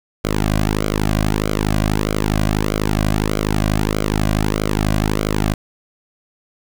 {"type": "tone with flanger", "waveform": "sawtooth", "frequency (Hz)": 52.2, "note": "G#1", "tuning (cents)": 10, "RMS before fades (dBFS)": -18, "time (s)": [0.24, 5.54], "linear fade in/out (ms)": 5, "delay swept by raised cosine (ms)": [1.1, 2.3], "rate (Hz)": 1.6, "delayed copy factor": -0.9, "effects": ["7-bit"]}